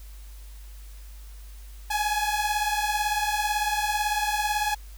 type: beating tone pair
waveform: sawtooth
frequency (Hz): 830.6 / 848.6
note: G#5 / G#5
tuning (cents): 0 / +37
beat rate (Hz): 18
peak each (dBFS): -23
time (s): 1.9-4.75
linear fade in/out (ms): 10
effects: added 50 Hz sine -40 dBFS peak until 4.97 s + white hiss -54 dBFS RMS until 4.97 s